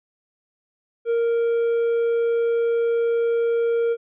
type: tone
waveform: triangle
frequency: 465.3 Hz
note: A#4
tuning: 3 cents flat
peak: -16 dBFS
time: 1.05-3.97 s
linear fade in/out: 50 ms
effects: resampled to 8000 Hz